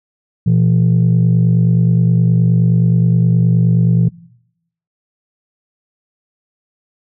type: tone pair together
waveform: sine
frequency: 119.6 / 169.14 Hz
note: A#2 / E3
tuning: +45 / +45 cents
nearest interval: tritone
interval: 600 cents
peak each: -10 dBFS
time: 0.46-4.09 s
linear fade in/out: 10 ms
effects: noise-tail reverb RT60 0.8 s tail -22 dB re dry + tanh soft clip ceiling -5 dBFS